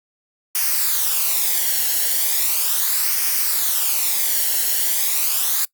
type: noise with flanger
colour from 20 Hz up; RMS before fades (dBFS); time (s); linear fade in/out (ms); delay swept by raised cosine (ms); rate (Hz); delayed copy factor
blue; -19; 0.55-5.65; 2; 0.26 to 0.83; 0.37; -0.55
effects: noise-tail reverb RT60 0.1 s tail -23 dB re dry + Opus 48 kbps